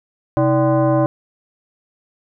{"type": "tone with frequency modulation", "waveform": "sine", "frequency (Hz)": 130.81, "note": "C3", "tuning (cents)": 0, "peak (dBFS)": -12, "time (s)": [0.37, 1.06], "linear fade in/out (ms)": 0, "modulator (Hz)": 451, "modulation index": 1.5, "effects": []}